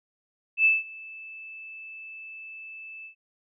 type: tone with ADSR envelope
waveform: sine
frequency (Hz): 2630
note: E7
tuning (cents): -5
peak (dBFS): -15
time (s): 0.57-3.15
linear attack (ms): 80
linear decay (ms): 180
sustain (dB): -24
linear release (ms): 99
effects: none